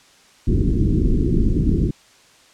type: low-pass noise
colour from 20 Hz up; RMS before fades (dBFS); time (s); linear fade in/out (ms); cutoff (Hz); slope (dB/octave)
pink; -17; 0.47-1.91; 10; 370; 48
effects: white hiss -51 dBFS RMS until 2.53 s + low-pass 7000 Hz 12 dB/octave